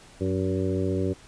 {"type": "harmonic tone with a mistuned harmonic", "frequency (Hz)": 94.6, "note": "F#2", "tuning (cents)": 39, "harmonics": [1, 2, 3, 4, 5, 6], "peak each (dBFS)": [-28, -31, -30, -29, -33, -36], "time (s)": [0.2, 1.14], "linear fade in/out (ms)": 20, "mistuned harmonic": 2, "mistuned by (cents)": -44, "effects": ["pink hiss -51 dBFS RMS until 1.27 s", "resampled to 22050 Hz"]}